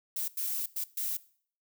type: noise bursts at uneven times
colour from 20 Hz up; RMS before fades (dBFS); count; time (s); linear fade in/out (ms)
violet; -33; 4; 0.16-0.28 / 0.37-0.66 / 0.76-0.84 / 0.97-1.17; 5
effects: noise-tail reverb RT60 0.5 s tail -19 dB re dry